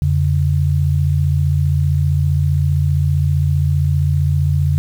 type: tone pair together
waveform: sine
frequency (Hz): 86.3 / 141.55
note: F2 / C#3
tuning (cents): -20 / +37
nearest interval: major sixth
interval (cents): 857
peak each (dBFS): -15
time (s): 0.02-4.78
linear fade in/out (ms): 0
effects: 7-bit